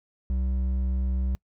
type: tone with hard clipping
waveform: sine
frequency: 64 Hz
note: C2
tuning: 38 cents flat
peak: -25 dBFS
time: 0.3-1.35 s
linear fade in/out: 0 ms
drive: 6 dB
effects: noise-tail reverb RT60 0.1 s tail -26 dB re dry